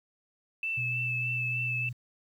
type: tone with vibrato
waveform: sine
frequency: 2637 Hz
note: E7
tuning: in tune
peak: -29 dBFS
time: 0.63-1.89 s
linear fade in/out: 2 ms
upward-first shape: triangle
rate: 3.3 Hz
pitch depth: 24 cents each way
type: tone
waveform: sine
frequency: 123 Hz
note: B2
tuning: 7 cents flat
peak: -34 dBFS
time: 0.77-1.93 s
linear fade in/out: 10 ms
effects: 10-bit